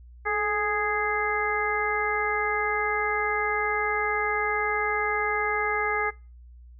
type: harmonic tone with a mistuned harmonic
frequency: 415.3 Hz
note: G#4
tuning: in tune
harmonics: 1 / 2 / 3 / 4 / 5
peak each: -30 / -30 / -30 / -30 / -30 dBFS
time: 0.25-6.11 s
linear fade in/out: 20 ms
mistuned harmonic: 1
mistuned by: +52 cents
effects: noise-tail reverb RT60 0.3 s tail -23 dB re dry + added 60 Hz sine -45 dBFS peak until 6.79 s